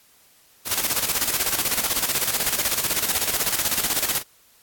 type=noise with tremolo; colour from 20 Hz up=white; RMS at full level=-21 dBFS; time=0.65-4.23 s; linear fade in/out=50 ms; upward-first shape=square; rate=16 Hz; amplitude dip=60%; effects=white hiss -56 dBFS RMS until 4.62 s + AAC 64 kbps